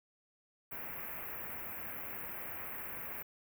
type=band-stop noise; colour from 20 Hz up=white; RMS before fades=-43 dBFS; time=0.71-3.23 s; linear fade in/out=10 ms; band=2500 to 13000 Hz; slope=48 dB/octave; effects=none